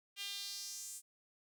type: tone with high-pass filter sweep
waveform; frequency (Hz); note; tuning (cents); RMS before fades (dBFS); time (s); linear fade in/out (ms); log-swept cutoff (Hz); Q
sawtooth; 400; G4; +35; -45; 0.16-1.02; 50; 2900 to 8500; 2.7
effects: none